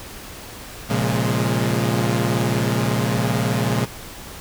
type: chord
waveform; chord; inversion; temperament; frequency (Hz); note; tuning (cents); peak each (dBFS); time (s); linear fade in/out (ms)
sawtooth; Bb minor seventh; none; equal with one note detuned; 116.54 / 135.58 / 174.61 / 207.7; Bb2 / Db3 / F3 / Ab3; 0 / -38 / 0 / 0; -18 / -20 / -22 / -21; 0.89-3.86; 20
effects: pink hiss -37 dBFS RMS until 4.4 s